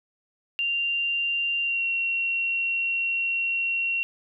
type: tone with pitch glide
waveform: sine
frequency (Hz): 2780 to 2737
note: F7 to F7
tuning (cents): -9 to -36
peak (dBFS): -23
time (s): 0.59-4.03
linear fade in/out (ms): 0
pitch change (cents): -27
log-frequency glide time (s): 1.62-1.84
effects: none